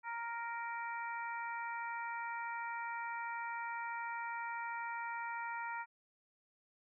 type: harmonic tone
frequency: 466.2 Hz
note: A#4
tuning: in tune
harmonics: 2 / 3 / 4 / 5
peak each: -41 / -45 / -47 / -49 dBFS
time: 0.03-5.86 s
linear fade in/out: 50 ms
effects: none